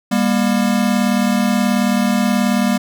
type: tone pair together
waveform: square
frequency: 200 / 238.6 Hz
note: G3 / A#3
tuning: +35 / +41 cents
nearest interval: minor third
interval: 306 cents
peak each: -17 dBFS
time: 0.11-2.78 s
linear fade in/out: 10 ms
effects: none